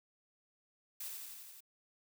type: noise with echo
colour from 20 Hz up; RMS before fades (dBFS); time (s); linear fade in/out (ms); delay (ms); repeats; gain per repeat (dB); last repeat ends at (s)
blue; -43; 1-1.09; 5; 86; 6; -2; 1.606
effects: none